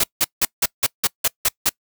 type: noise bursts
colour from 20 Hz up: white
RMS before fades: -17 dBFS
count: 9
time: 0-1.693 s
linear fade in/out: 5 ms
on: 37 ms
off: 170 ms
effects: noise-tail reverb RT60 0.1 s tail -25 dB re dry